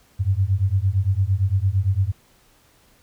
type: beating tone pair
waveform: sine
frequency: 92.3 / 101.1 Hz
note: F#2 / G#2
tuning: -4 / -46 cents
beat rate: 8.8 Hz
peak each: -20 dBFS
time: 0.19-2.12 s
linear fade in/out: 20 ms
effects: pink hiss -57 dBFS RMS until 3.02 s